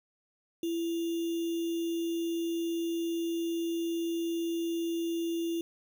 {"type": "tone with sample-and-hold", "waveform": "sine", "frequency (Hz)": 335.3, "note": "E4", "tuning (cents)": 30, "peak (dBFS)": -29, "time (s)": [0.63, 5.61], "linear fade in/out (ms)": 2, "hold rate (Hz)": 3150, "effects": []}